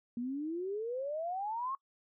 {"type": "exponential sweep", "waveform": "sine", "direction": "up", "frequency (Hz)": [233.1, 1106], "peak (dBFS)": -34, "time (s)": [0.17, 1.75], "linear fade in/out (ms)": 2, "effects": ["noise-tail reverb RT60 0.1 s tail -23 dB re dry"]}